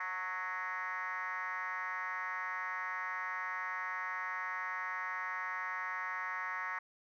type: tone with frequency modulation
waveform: sine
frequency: 1482 Hz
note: F#6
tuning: 2 cents sharp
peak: -35 dBFS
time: 0-6.79 s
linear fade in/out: 5 ms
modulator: 189 Hz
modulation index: 3
effects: tanh soft clip ceiling -31 dBFS